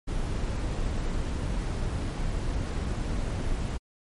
brown noise, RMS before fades -29 dBFS, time 0.07-3.78 s, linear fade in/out 20 ms, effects MP3 48 kbps

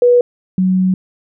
sine tone pair in turn, 487.4 / 186.08 Hz, B4 / F#3, -23 / +10 cents, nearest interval octave + perfect fourth, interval 1667 cents, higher first, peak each -6 / -10 dBFS, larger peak first, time 0.02-0.21 / 0.58-0.94 s, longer second, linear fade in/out 2 ms, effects none

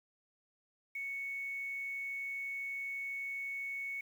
sine tone with quantisation, 2217 Hz, C#7, in tune, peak -37 dBFS, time 0.95-4.01 s, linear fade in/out 5 ms, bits 10, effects none

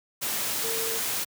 sine tone in noise, 453.3 Hz, A#4, 48 cents flat, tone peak -33 dBFS, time 0.63-0.99 s, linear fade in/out 20 ms, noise white, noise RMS -29 dBFS, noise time 0.21-1.25 s, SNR -7 dB, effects high-pass 100 Hz 12 dB/octave

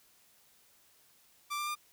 sawtooth tone with pitch steps, 1174.7 / 1187.7 / 1200.8 Hz, D6 / D6 / D6, 0 / +19 / +38 cents, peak -30 dBFS, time 1.5-1.755 s, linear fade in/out 20 ms, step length 85 ms, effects white hiss -65 dBFS RMS until 1.92 s

